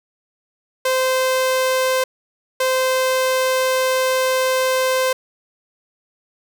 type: tone pair in turn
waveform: sawtooth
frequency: 518 / 518 Hz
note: C5 / C5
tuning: -17 / -17 cents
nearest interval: unison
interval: 0 cents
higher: neither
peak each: -12 dBFS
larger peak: neither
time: 0.85-2.04 / 2.6-5.13 s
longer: second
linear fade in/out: 5 ms
effects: none